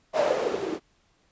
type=noise with low-pass filter sweep; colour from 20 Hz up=violet; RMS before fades=-26 dBFS; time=0.13-0.8 s; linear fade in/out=50 ms; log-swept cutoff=640 to 330 Hz; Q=5.5; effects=pink hiss -66 dBFS RMS until 1.31 s + resampled to 16000 Hz